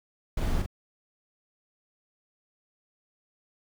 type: noise with echo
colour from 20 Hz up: brown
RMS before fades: -28 dBFS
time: 0.37-0.62 s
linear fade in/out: 5 ms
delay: 42 ms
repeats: 1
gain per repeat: -5 dB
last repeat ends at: 0.662 s
effects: none